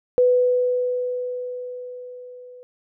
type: tone with level ramp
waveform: sine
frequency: 497 Hz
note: B4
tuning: 11 cents sharp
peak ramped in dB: -12 to -40 dBFS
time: 0.18-2.63 s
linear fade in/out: 0 ms
effects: none